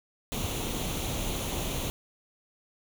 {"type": "noise with comb filter", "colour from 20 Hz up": "pink", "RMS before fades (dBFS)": -32, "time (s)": [0.32, 1.9], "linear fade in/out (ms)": 0, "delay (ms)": 0.3, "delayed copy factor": 0.6, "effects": []}